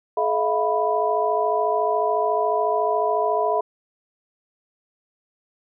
sine tone cluster, 427.2 / 644 / 698 / 987 Hz, G#4 / E5 / F5 / B5, +49 / -41 / -1 / -1 cents, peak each -24 dBFS, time 0.17-3.61 s, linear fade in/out 5 ms, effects none

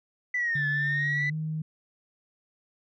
sine exponential two-way sweep, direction down then up, 2000 to 1721 to 2000 Hz, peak -24 dBFS, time 0.34-1.3 s, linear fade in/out 5 ms, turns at 0.67 s
sine tone with pitch glide, 145.3 to 156.63 Hz, D3 to D#3, -18 to +12 cents, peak -28 dBFS, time 0.55-1.62 s, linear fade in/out 5 ms, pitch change +130 cents, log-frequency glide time 1.28-1.34 s
effects tanh soft clip ceiling -20 dBFS

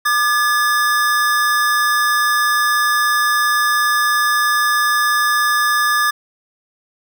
square tone pair together, 1200 / 1703.4 Hz, D6 / G#6, +37 / +43 cents, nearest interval tritone, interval 606 cents, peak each -17 dBFS, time 0.05-6.11 s, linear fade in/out 10 ms, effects none

